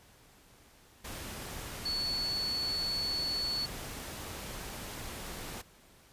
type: tone in noise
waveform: sine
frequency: 4428 Hz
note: C#8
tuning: 3 cents flat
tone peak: -31 dBFS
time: 1.85-3.66 s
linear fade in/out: 10 ms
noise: pink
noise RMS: -42 dBFS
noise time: 1.04-5.62 s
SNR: +8 dB
effects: pink hiss -60 dBFS RMS until 6.12 s + resampled to 32000 Hz